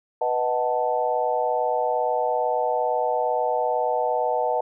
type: chord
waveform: sine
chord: B dominant seventh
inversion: none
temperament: equal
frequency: 493.9 / 622.3 / 740 / 880 Hz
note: B4 / D#5 / F#5 / A5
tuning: 0 / 0 / 0 / 0 cents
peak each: -26 dBFS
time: 0.21-4.61 s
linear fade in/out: 5 ms
effects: none